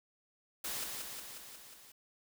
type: noise with echo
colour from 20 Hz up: white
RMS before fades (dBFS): -39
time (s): 0.64-0.84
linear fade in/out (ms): 5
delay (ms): 180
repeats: 6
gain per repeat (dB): -3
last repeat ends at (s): 1.92
effects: none